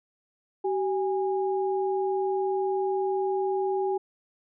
sine tone pair together, 383 / 819.1 Hz, G4 / G#5, -40 / -24 cents, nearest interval octave + minor second, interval 1316 cents, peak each -25 / -30 dBFS, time 0.64-3.98 s, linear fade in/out 10 ms, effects none

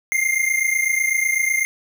square tone pair together, 2094 / 2122 Hz, C7 / C7, +1 / +24 cents, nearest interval unison, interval 23 cents, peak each -21 dBFS, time 0.12-1.65 s, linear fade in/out 0 ms, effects none

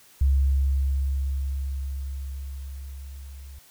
sine tone with level ramp, 68.1 Hz, C#2, 30 cents flat, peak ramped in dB -16 to -39 dBFS, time 0.21-3.59 s, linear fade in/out 5 ms, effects white hiss -54 dBFS RMS until 3.7 s

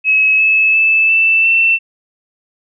sine tone with pitch steps, 2569 / 2597 / 2626 / 2655 / 2684 Hz, E7 / E7 / E7 / E7 / E7, -45 / -26 / -7 / +12 / +31 cents, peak -8 dBFS, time 0.04-1.79 s, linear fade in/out 50 ms, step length 350 ms, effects none

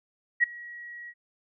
sine tone with ADSR envelope, 1911 Hz, A#6, 43 cents sharp, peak -15 dBFS, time 0.4-1.14 s, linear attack 33 ms, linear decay 10 ms, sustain -24 dB, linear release 53 ms, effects none

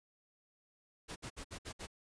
pink noise bursts, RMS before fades -45 dBFS, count 6, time 1.08-1.871 s, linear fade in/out 20 ms, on 81 ms, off 61 ms, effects resampled to 22050 Hz

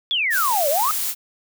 sine exponential two-way sweep, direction down then up, 3520 to 542 to 1298 Hz, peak -18 dBFS, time 0.11-0.91 s, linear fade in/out 0 ms, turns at 0.69 s
blue noise, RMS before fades -24 dBFS, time 0.3-1.15 s, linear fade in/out 50 ms
effects none

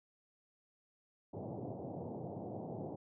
pink band-pass noise, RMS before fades -44 dBFS, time 1.33-2.96 s, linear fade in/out 10 ms, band 100 to 800 Hz, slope 48 dB/octave, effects none

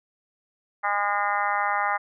harmonic tone, 203.9 Hz, G#3, 32 cents flat, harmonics 3 / 4 / 5 / 6 / 7 / 8 / 9 / 10, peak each -36 / -26 / -31 / -28 / -31 / -38 / -31 / -34 dBFS, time 0.83-1.98 s, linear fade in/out 20 ms, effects none

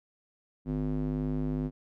square tone with band-pass filter, 51.1 Hz, G#1, 27 cents flat, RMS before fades -31 dBFS, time 0.65-1.71 s, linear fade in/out 50 ms, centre 230 Hz, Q 2.2, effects none

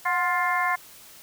harmonic tone with a mistuned harmonic, 351.3 Hz, F4, 10 cents sharp, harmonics 2 / 3 / 4 / 5 / 6, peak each -28 / -25 / -32 / -28 / -29 dBFS, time 0.05-0.76 s, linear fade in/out 10 ms, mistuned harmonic 2, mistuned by +58 cents, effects white hiss -48 dBFS RMS until 1.22 s

